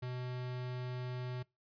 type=tone; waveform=square; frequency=125.4 Hz; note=B2; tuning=27 cents sharp; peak=-39 dBFS; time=0.02-1.43 s; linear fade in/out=10 ms; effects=noise-tail reverb RT60 0.2 s tail -22 dB re dry + resampled to 11025 Hz